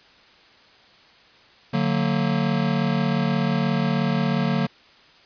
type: chord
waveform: square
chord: D augmented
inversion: none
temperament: just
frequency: 146.83 / 183.54 / 229.4 Hz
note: D3 / F#3 / A#3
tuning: 0 / -14 / -28 cents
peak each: -25 dBFS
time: 1.73-4.67 s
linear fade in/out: 10 ms
effects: white hiss -52 dBFS RMS until 5.25 s + resampled to 11025 Hz